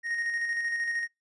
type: tone with tremolo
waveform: triangle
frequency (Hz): 1864.7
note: A#6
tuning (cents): 0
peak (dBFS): -25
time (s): 0.03-1.08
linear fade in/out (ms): 50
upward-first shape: square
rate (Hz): 13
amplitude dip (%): 35
effects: noise-tail reverb RT60 0.2 s tail -25 dB re dry + resampled to 24000 Hz